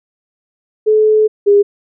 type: tone pair in turn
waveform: sine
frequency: 430.7 / 406.5 Hz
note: A4 / G#4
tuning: -37 / -37 cents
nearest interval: minor second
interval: 100 cents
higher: first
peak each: -7 / -5 dBFS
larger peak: second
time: 0.86-1.28 / 1.46-1.63 s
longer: first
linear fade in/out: 20 ms
effects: none